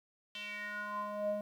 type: tone with band-pass filter sweep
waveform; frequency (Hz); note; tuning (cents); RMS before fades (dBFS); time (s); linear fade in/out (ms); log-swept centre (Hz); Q
square; 207.7; G#3; 0; -39; 0.35-1.41; 2; 3100 to 500; 5.4
effects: 11-bit